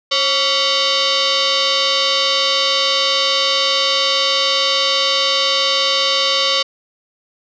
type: tone with frequency modulation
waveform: sine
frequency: 297.4 Hz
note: D4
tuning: 22 cents sharp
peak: -13 dBFS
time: 0.11-6.63 s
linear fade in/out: 10 ms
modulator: 839 Hz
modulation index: 5.6
effects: none